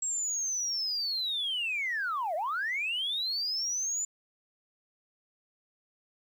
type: linear two-way sweep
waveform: sine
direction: down then up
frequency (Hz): 7650 to 594 to 7110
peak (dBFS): -28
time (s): 0.02-4.05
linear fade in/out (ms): 5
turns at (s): 2.35
effects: tanh soft clip ceiling -25 dBFS + 10-bit